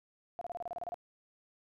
sine tone bursts, 698.5 Hz, F5, in tune, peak -36 dBFS, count 11, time 0.39-0.943 s, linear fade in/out 0 ms, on 23 ms, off 30 ms, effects none

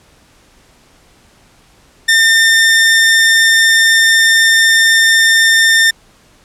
sawtooth tone, 1806 Hz, A6, 45 cents sharp, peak -3 dBFS, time 2.08-5.91 s, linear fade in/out 10 ms, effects pink hiss -48 dBFS RMS until 6.44 s + low-pass 10000 Hz 12 dB/octave

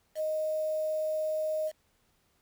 sine tone with quantisation, 622.3 Hz, D#5, in tune, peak -28 dBFS, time 0.15-1.72 s, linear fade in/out 50 ms, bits 8, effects pink hiss -71 dBFS RMS until 2.41 s

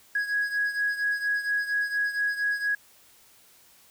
triangle beating tone pair, 1660 / 1664.3 Hz, G#6 / G#6, -1 / +3 cents, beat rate 4.3 Hz, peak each -23 / -27 dBFS, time 0.15-2.75 s, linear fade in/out 5 ms, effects tanh soft clip ceiling -20 dBFS + white hiss -57 dBFS RMS until 3.9 s

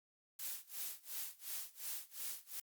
blue noise with tremolo, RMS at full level -42 dBFS, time 0.39-2.6 s, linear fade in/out 5 ms, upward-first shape sine, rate 2.8 Hz, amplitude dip 95%, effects Opus 48 kbps

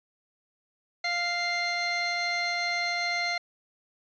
30% pulse tone pair together, 698.5 / 2093 Hz, F5 / C7, 0 / 0 cents, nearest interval octave + perfect fifth, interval 1900 cents, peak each -29 / -25 dBFS, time 1.04-3.38 s, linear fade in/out 5 ms, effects resampled to 16000 Hz

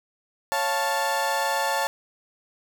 30% pulse chord, Db augmented, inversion none, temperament equal, 554.4 / 698.5 / 880 Hz, Db5 / F5 / A5, 0 / 0 / 0 cents, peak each -26 / -28 / -22 dBFS, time 0.52-1.87 s, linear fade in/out 0 ms, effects none

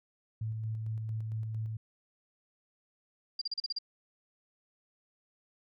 sine tone with tremolo, 110.3 Hz, A2, 5 cents sharp, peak -32 dBFS, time 0.41-1.77 s, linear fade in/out 5 ms, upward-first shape square, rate 4.4 Hz, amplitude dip 25%
sine tone bursts, 4790 Hz, D8, 33 cents sharp, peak -31 dBFS, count 7, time 3.39-3.787 s, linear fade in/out 5 ms, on 25 ms, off 37 ms
effects none

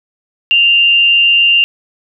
sine tone with frequency modulation, 2788 Hz, F7, 4 cents flat, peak -6 dBFS, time 0.51-1.64 s, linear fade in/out 0 ms, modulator 183 Hz, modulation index 0.24, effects none

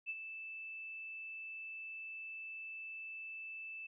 sine tone with ADSR envelope, 2637 Hz, E7, in tune, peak -36 dBFS, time 0.06-3.87 s, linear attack 36 ms, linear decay 41 ms, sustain -8 dB, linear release 10 ms, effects none

